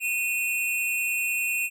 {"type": "tone pair together", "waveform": "square", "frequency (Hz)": [2489, 2705], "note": ["D#7", "E7"], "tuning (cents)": [0, 44], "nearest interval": "minor second", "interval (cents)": 144, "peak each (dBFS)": -28, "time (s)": [0, 1.7], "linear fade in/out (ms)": 50, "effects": []}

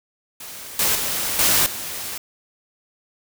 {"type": "noise with level steps", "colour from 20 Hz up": "white", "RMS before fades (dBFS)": [-36, -19, -24, -17, -30], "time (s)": [0.4, 2.18], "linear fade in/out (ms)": 5, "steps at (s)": [0.79, 0.95, 1.39, 1.66], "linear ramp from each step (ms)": 2, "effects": []}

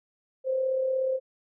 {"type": "tone with amplitude modulation", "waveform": "sine", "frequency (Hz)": 523.3, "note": "C5", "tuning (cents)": 0, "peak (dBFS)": -22, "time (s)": [0.44, 1.2], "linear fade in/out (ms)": 50, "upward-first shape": "sine", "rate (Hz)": 36.7, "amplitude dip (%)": 40, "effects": []}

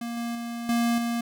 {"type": "tone with level steps", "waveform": "square", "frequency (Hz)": 234.9, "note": "A#3", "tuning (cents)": 13, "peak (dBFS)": [-31, -29, -32, -22, -26], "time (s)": [0.01, 1.21], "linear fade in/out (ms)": 5, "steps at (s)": [0.17, 0.35, 0.69, 0.98], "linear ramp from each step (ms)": 2, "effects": []}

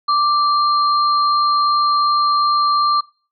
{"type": "tone pair together", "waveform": "sine", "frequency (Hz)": [1174.7, 4186], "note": ["D6", "C8"], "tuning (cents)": [0, 0], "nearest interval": "octave + minor seventh", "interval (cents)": 2200, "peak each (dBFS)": [-13, -22], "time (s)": [0.08, 3.01], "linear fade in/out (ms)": 10, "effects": ["noise-tail reverb RT60 0.4 s tail -24 dB re dry"]}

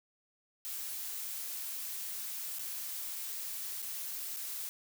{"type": "noise with dropouts", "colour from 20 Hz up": "blue", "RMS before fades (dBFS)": -40, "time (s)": [0.65, 4.69], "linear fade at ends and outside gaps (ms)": 0, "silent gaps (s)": [[2.587, 2.593], [3.82, 3.825], [4.363, 4.369]], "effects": []}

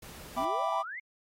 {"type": "noise", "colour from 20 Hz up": "pink", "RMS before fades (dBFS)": -48, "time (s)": [0.02, 0.45], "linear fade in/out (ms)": 5}
{"type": "exponential sweep", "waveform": "sine", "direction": "up", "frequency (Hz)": [228.9, 2217], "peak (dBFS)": -37, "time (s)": [0.36, 1], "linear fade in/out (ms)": 10}
{"type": "chord", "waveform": "triangle", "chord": "E minor seventh", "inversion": "none", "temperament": "equal", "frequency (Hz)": [659.3, 784, 987.8, 1174.7], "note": ["E5", "G5", "B5", "D6"], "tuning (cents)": [0, 0, 0, 0], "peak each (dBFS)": -32, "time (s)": [0.36, 0.83], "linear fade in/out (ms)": 20}
{"effects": ["AAC 48 kbps"]}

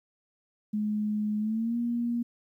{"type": "tone with pitch glide", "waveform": "sine", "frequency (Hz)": [211.2, 237.1], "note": ["G#3", "A#3"], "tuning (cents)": [29, 30], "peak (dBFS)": -26, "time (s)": [0.73, 2.23], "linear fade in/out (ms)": 10, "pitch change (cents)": 201, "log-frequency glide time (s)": [1.39, 1.77], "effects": ["11-bit"]}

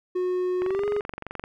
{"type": "tone with pitch glide", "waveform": "triangle", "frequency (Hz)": [364.1, 413.4], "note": ["F#4", "G#4"], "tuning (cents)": [-28, -8], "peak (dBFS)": -21, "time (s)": [0.15, 1.01], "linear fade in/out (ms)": 10, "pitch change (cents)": 220, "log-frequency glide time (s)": [0.63, 0.87]}
{"type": "click train", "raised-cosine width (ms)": 0.5, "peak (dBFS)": -19, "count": 20, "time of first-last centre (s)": [0.62, 1.439], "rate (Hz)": 23.2}
{"effects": []}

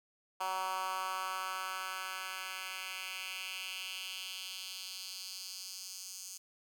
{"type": "tone with high-pass filter sweep", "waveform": "10% pulse", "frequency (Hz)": 187.8, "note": "F#3", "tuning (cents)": 26, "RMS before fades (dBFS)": -41, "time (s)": [0.4, 6.38], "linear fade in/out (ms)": 10, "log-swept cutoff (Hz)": [900, 6300], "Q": 2.3, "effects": []}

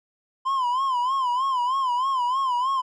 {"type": "tone with vibrato", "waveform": "triangle", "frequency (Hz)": 1026, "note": "C6", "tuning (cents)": -34, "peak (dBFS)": -19, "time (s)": [0.45, 2.82], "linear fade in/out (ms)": 20, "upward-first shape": "sine", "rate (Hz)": 3.2, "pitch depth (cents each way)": 110, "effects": ["resampled to 22050 Hz"]}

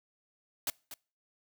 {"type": "noise with echo", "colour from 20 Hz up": "white", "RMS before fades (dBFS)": -32, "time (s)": [0.67, 0.7], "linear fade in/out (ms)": 2, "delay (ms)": 240, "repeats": 1, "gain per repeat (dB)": -12, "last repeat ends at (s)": 0.94, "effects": ["noise-tail reverb RT60 0.4 s tail -26 dB re dry"]}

